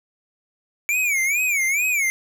square tone with vibrato, 2300 Hz, D7, 37 cents flat, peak -19 dBFS, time 0.89-2.1 s, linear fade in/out 0 ms, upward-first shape sine, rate 2.3 Hz, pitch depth 170 cents each way, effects none

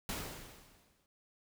pink noise with exponential decay, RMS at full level -37 dBFS, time 0.09-1.06 s, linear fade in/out 1 ms, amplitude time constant 210 ms, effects none

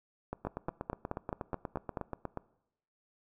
two click trains, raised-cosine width 1 ms, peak -22 / -20 dBFS, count 18 / 8, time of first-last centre 0.33-2.373 / 0.47-1.972 s, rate 8.32 / 4.66 Hz, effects noise-tail reverb RT60 0.8 s tail -21 dB re dry

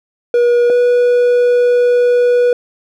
triangle tone pair in turn, 480.6 / 487.9 Hz, B4 / B4, -47 / -21 cents, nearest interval unison, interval 26 cents, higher second, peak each -6 dBFS, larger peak neither, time 0.34-0.7 / 0.7-2.53 s, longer second, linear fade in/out 2 ms, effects none

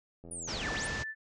click train, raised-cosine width 2 ms, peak -36 dBFS, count 34, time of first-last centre 0.24-0.628 s, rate 85 Hz
sine linear two-way sweep, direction down then up, 9930 to 245.2 to 9930 Hz, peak -38 dBFS, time 0.31-0.87 s, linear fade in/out 5 ms, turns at 0.73 s
pink low-pass noise, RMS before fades -38 dBFS, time 0.47-1.04 s, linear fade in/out 20 ms, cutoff 7100 Hz, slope 48 dB/octave
sine tone, 1760 Hz, A6, in tune, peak -36 dBFS, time 0.61-1.15 s, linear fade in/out 50 ms
effects none

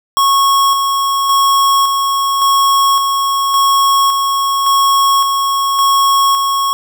square tone with tremolo, 1100 Hz, C#6, 14 cents flat, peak -9 dBFS, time 0.17-6.73 s, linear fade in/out 0 ms, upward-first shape square, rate 0.89 Hz, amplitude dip 35%, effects none

